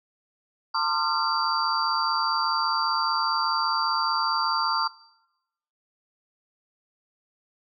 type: tone cluster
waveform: sine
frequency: 902 / 1047 / 1202 / 1371 / 4672 Hz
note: A5 / C6 / D6 / F6 / D8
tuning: +43 / +1 / +40 / -32 / -10 cents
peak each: -29 dBFS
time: 0.74-4.88 s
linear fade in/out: 10 ms
effects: noise-tail reverb RT60 0.9 s tail -21 dB re dry